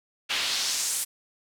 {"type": "noise with band-pass filter sweep", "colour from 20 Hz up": "pink", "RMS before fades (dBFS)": -28, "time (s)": [0.29, 1.05], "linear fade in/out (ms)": 20, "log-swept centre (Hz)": [2800, 10000], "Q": 1.6, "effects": []}